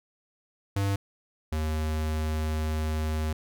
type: tone pair in turn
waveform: square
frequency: 99 / 77.83 Hz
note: G2 / D#2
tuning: +18 / +1 cents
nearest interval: major third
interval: 417 cents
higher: first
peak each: -25 / -27 dBFS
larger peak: first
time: 0.76-0.96 / 1.52-3.33 s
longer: second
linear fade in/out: 5 ms
effects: none